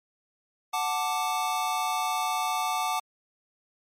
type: chord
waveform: square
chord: D major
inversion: first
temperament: equal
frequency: 740 / 880 / 1174.7 Hz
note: F#5 / A5 / D6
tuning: 0 / 0 / 0 cents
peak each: -31 dBFS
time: 0.73-3 s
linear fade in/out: 10 ms
effects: MP3 64 kbps